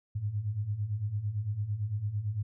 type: beating tone pair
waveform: sine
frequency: 98.6 / 107.5 Hz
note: G2 / A2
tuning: +11 / -40 cents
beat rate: 8.9 Hz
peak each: -36 / -31 dBFS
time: 0.15-2.43 s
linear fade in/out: 10 ms
effects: none